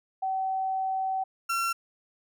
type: tone pair in turn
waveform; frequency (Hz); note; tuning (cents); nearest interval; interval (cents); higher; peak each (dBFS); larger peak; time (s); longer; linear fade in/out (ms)
sine / 35% pulse; 763 / 1359.5; G5 / F6; -47 / -47; minor seventh; 1000; second; -26 / -24; second; 0.22-1.24 / 1.49-1.73; first; 10
effects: none